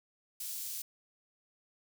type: high-pass noise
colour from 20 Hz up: white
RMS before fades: -40 dBFS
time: 0.4-0.82 s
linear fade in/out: 5 ms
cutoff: 4700 Hz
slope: 12 dB/octave
effects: none